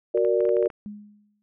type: chord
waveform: sine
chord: Gb augmented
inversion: none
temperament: equal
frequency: 370 / 466.2 / 587.3 Hz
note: Gb4 / Bb4 / D5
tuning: 0 / 0 / 0 cents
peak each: -23 / -22 / -24 dBFS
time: 0.14-0.68 s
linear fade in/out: 10 ms
type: clicks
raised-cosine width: 0.5 ms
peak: -26 dBFS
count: 9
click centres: 0.175 / 0.249 / 0.406 / 0.453 / 0.491 / 0.568 / 0.627 / 0.658 / 0.702 s
type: tone with exponential decay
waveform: sine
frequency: 207.7 Hz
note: G#3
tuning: in tune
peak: -31 dBFS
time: 0.86-1.42 s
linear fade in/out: 0 ms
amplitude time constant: 120 ms
effects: none